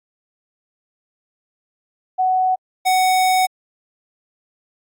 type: tone pair in turn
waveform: sine / square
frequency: 745 / 745 Hz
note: F#5 / F#5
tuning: +12 / +12 cents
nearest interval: unison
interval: 0 cents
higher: neither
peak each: -14 dBFS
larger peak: neither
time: 2.18-2.56 / 2.85-3.47 s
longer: second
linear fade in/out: 20 ms
effects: AAC 64 kbps